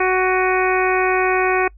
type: harmonic tone with a mistuned harmonic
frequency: 371.7 Hz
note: F#4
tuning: 8 cents sharp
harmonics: 1 / 2 / 3 / 4 / 5 / 6 / 7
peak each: -18 / -21 / -23 / -24 / -25 / -26 / -26 dBFS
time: 0-1.68 s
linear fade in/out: 5 ms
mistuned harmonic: 7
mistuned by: -72 cents
effects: noise-tail reverb RT60 0.1 s tail -25 dB re dry + added 50 Hz sine -41 dBFS peak until 1.77 s